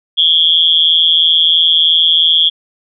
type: tone with amplitude modulation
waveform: sine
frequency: 3322 Hz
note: G#7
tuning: in tune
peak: -3 dBFS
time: 0.17-2.5 s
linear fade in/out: 20 ms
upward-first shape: sine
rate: 163 Hz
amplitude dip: 95%
effects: none